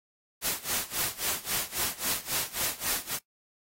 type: noise with tremolo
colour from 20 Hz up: white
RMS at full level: -28 dBFS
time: 0.41-3.19 s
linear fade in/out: 50 ms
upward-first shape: sine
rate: 3.7 Hz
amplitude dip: 90%
effects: noise-tail reverb RT60 0.1 s tail -18 dB re dry + AAC 48 kbps